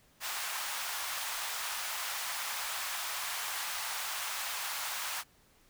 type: high-pass noise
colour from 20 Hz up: pink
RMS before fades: -37 dBFS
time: 0.2-5.24 s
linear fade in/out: 50 ms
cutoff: 840 Hz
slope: 24 dB/octave
effects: pink hiss -65 dBFS RMS until 5.69 s